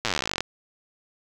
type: slowing click train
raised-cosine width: 0.2 ms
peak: -7 dBFS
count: 25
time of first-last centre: 0.05-0.406 s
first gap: 8 ms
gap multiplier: 1.05
effects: 8-bit